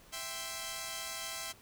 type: chord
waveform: 5% pulse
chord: C major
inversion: first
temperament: equal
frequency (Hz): 659.3 / 784 / 1046.5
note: E5 / G5 / C6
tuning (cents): 0 / 0 / 0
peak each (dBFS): -31 / -33 / -31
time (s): 0.12-1.53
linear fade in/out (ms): 20
effects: pink hiss -59 dBFS RMS until 1.61 s